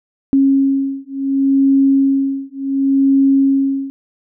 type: beating tone pair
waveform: sine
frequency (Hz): 272.3 / 272.99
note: C#4 / C#4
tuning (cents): -31 / -26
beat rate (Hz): 0.69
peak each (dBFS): -14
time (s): 0.33-3.9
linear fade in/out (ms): 0
effects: none